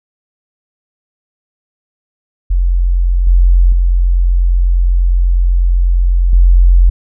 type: tone with level steps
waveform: sine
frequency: 44.14 Hz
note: F1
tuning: 19 cents sharp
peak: -8 / -4 / -7 / -3 dBFS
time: 2.5-6.9 s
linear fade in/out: 10 ms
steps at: 3.27 / 3.72 / 6.33 s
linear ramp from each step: 2 ms
effects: none